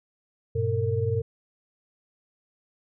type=tone cluster; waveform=sine; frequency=98.7 / 119.4 / 455.7 Hz; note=G2 / A#2 / A#4; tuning=+12 / +42 / -39 cents; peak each=-27 dBFS; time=0.55-1.22 s; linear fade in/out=10 ms; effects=none